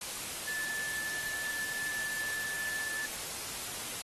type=tone in noise; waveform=sine; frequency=1746 Hz; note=A6; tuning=14 cents flat; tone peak=-35 dBFS; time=0.47-3.06 s; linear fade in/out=5 ms; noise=white; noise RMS=-39 dBFS; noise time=0.01-4.02 s; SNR=+1 dB; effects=AAC 32 kbps